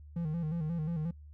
triangle tone with vibrato, 161.9 Hz, E3, 31 cents flat, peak -29 dBFS, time 0.16-1.11 s, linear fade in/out 5 ms, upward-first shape square, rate 5.6 Hz, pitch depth 84 cents each way, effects noise-tail reverb RT60 0.1 s tail -23 dB re dry + added 74 Hz sine -48 dBFS peak until 1.33 s

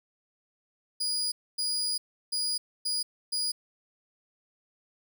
35% pulse tone bursts at uneven times, 4899 Hz, D#8, 28 cents flat, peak -26 dBFS, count 5, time 1-1.32 / 1.58-1.98 / 2.32-2.58 / 2.85-3.03 / 3.32-3.52 s, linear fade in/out 10 ms, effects none

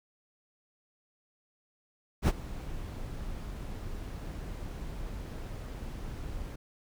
brown noise with ADSR envelope, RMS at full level -20 dBFS, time 2.22-6.56 s, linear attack 61 ms, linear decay 36 ms, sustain -19 dB, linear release 8 ms, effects none

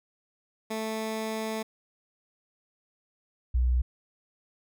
15% pulse / sine tone pair in turn, 220 / 61.74 Hz, A3 / B1, 0 / 0 cents, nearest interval octave + minor seventh, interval 2200 cents, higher first, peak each -24 / -21 dBFS, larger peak second, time 0.7-1.63 / 3.54-3.82 s, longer first, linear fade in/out 10 ms, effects none

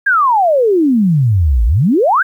sine exponential two-way sweep, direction down then up, 1661.2 to 52 to 1661.2 Hz, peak -8 dBFS, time 0.06-2.23 s, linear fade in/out 10 ms, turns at 1.65 s, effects 8-bit

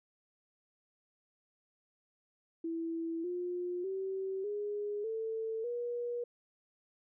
sine tone with pitch steps, 330 / 355.7 / 383.5 / 413.4 / 445.6 / 480.4 Hz, E4 / F4 / G4 / G#4 / A4 / B4, +2 / +32 / -38 / -8 / +22 / -48 cents, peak -34 dBFS, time 2.64-6.24 s, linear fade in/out 5 ms, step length 600 ms, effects none

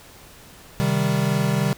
square chord, C minor, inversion none, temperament equal with one note detuned, 132.49 / 155.56 / 196 Hz, C3 / Eb3 / G3, +22 / 0 / 0 cents, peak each -24 dBFS, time 0.8-1.73 s, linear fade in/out 0 ms, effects pink hiss -46 dBFS RMS until 1.77 s

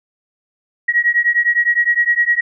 sine beating tone pair, 1900 / 1909.8 Hz, A#6 / A#6, +33 / +41 cents, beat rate 9.8 Hz, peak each -15 dBFS, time 0.88-2.41 s, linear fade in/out 10 ms, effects none

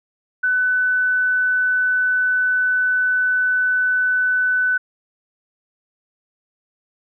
sine tone, 1500 Hz, F#6, 23 cents sharp, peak -15 dBFS, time 0.43-4.78 s, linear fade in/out 10 ms, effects none

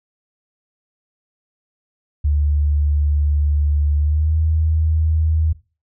sine tone with pitch glide, 73.42 to 79.15 Hz, D2 to D#2, 0 to +30 cents, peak -14 dBFS, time 2.24-5.53 s, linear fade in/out 10 ms, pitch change +130 cents, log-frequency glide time 3.97-4.37 s, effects noise-tail reverb RT60 0.3 s tail -17 dB re dry

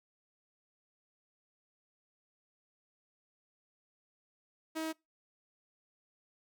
sawtooth tone, 318.9 Hz, D#4, 43 cents sharp, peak -31 dBFS, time 4.75-4.93 s, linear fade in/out 20 ms, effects noise-tail reverb RT60 0.2 s tail -23 dB re dry

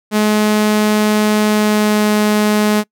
sawtooth tone with pitch glide, 212.2 to 210.9 Hz, G#3 to G#3, +38 to +27 cents, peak -7 dBFS, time 0.11-2.84 s, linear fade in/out 50 ms, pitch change -11 cents, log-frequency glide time 1.45-2.09 s, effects noise-tail reverb RT60 0.1 s tail -25 dB re dry

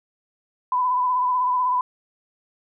sine tone with vibrato, 1001 Hz, B5, 23 cents sharp, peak -18 dBFS, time 0.72-1.81 s, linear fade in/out 2 ms, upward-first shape sine, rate 16 Hz, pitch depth 30 cents each way, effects none

